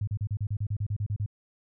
sine tone bursts, 103.3 Hz, G#2, 9 cents flat, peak -26 dBFS, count 13, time 0.01-1.262 s, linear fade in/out 5 ms, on 64 ms, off 35 ms, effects none

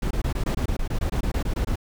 brown noise bursts, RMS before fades -24 dBFS, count 16, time 0.02-1.758 s, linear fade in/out 5 ms, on 88 ms, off 22 ms, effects none

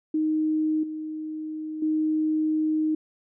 sine tone with level steps, 311.1 Hz, D#4, in tune, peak -21 / -30 / -21 dBFS, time 0.14-2.95 s, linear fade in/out 5 ms, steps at 0.83 / 1.82 s, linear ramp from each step 5 ms, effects none

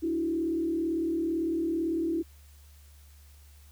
sine tone with frequency modulation, 330 Hz, E4, 2 cents sharp, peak -26 dBFS, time 0.02-2.23 s, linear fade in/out 20 ms, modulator 37.9 Hz, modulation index 0.71, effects added 72 Hz sine -51 dBFS peak until 3.71 s + white hiss -61 dBFS RMS until 3.71 s

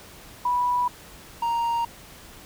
sine / triangle tone pair in turn, 982 / 933.1 Hz, B5 / A#5, -10 / +1 cents, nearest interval minor second, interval 89 cents, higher first, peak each -20 dBFS, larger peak neither, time 0.45-0.88 / 1.42-1.85 s, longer neither, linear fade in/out 5 ms, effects pink hiss -46 dBFS RMS until 2.45 s

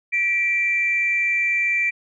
sine tone pair together, 1944.1 / 2349 Hz, B6 / D7, -28 / 0 cents, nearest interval minor third, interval 328 cents, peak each -24 / -18 dBFS, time 0.12-1.91 s, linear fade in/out 20 ms, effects tanh soft clip ceiling -10 dBFS

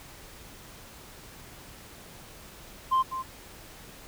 sine tone with echo, 1046.5 Hz, C6, in tune, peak -18 dBFS, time 2.91-3.03 s, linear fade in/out 20 ms, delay 200 ms, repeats 1, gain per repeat -12 dB, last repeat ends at 3.23 s, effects tanh soft clip ceiling -19 dBFS + pink hiss -48 dBFS RMS until 4.07 s

